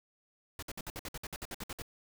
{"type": "noise bursts", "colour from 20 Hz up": "pink", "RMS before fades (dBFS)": -41, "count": 14, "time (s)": [0.59, 1.821], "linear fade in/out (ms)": 2, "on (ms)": 35, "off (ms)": 57, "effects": []}